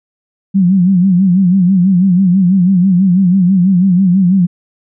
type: tone with vibrato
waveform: sine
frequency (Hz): 185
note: F#3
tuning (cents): 0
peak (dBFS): -6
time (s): 0.54-4.47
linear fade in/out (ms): 20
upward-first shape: sine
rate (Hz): 6.1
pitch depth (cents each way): 110
effects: none